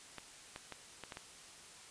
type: clicks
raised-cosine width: 0.3 ms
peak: -28 dBFS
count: 6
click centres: 0.183 / 0.561 / 0.723 / 1.037 / 1.122 / 1.171 s
effects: white hiss -55 dBFS RMS until 1.9 s + resampled to 22050 Hz